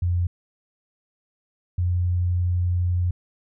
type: tone pair in turn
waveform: sine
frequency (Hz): 88 / 88.82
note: F2 / F2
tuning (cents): +14 / +30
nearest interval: unison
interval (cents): 16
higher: second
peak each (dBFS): -19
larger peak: neither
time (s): 0.02-0.27 / 1.78-3.11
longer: second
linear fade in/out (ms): 5
effects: none